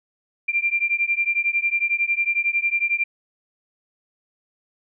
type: beating tone pair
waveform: sine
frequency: 2370 / 2381 Hz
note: D7 / D7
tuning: +15 / +23 cents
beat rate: 11 Hz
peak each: -22 dBFS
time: 0.48-3.04 s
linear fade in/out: 10 ms
effects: none